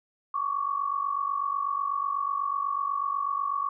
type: tone pair together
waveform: sine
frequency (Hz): 1108.7 / 1156.8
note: C#6 / D6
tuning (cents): 0 / -27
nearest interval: minor second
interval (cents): 73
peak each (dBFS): -28 / -30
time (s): 0.34-3.69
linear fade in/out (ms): 5
effects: none

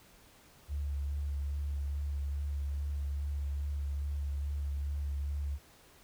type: tone with vibrato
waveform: sine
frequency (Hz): 71.3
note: C#2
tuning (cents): +49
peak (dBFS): -32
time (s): 0.68-5.59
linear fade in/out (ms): 50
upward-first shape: sine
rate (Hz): 2.4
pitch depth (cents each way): 19
effects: pink hiss -60 dBFS RMS until 6.03 s

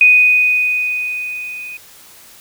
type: tone with level ramp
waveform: sine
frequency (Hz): 2489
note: D#7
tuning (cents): 0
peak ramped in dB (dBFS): -4 to -27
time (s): 0.01-1.77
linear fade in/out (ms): 2
effects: white hiss -42 dBFS RMS until 2.4 s

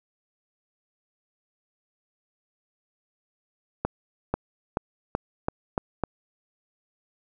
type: accelerating click train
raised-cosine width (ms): 1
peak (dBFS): -10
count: 7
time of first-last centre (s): 3.85-6.037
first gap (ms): 490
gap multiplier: 0.88
effects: none

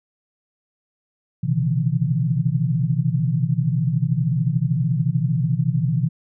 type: tone cluster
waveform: sine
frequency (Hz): 122.8 / 134.3 / 154.7 / 168.1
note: B2 / C3 / D#3 / E3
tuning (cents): -9 / +46 / -10 / +34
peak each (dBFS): -23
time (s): 1.43-6.09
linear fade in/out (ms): 10
effects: none

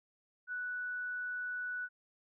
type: tone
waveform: sine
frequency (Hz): 1480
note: F#6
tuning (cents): 0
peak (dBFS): -36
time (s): 0.47-1.89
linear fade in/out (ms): 50
effects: none

